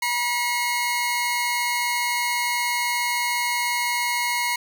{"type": "tone pair together", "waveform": "sawtooth", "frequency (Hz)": [962.9, 2163], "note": ["B5", "C#7"], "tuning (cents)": [-44, -43], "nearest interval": "octave + major second", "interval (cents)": 1401, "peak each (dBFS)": [-21, -21], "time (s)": [0.02, 4.56], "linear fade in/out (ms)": 5, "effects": []}